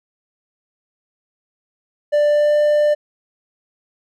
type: tone with pitch glide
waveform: triangle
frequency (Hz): 590 to 594.8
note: D5 to D5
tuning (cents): +8 to +22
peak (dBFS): -10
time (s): 2.12-2.95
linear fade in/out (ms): 20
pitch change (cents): +14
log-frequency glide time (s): 2.28-2.57
effects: none